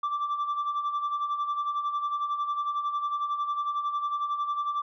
sine tone with tremolo, 1170 Hz, D6, 7 cents flat, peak -22 dBFS, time 0.03-4.82 s, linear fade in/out 5 ms, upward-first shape sine, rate 11 Hz, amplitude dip 65%, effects tanh soft clip ceiling -24 dBFS

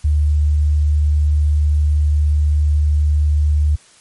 sine tone, 74.6 Hz, D2, 28 cents sharp, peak -11 dBFS, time 0.04-3.76 s, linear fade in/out 10 ms, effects white hiss -48 dBFS RMS until 4 s + MP3 48 kbps

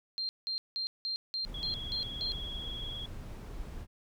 sine tone bursts, 4178 Hz, C8, 3 cents flat, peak -32 dBFS, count 8, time 0.18-2.32 s, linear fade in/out 0 ms, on 110 ms, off 180 ms
brown noise, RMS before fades -42 dBFS, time 1.43-3.87 s, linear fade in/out 50 ms
sine tone with vibrato, 3322 Hz, G#7, in tune, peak -39 dBFS, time 1.54-3.06 s, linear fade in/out 5 ms, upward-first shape triangle, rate 20 Hz, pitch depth 45 cents each way
effects none

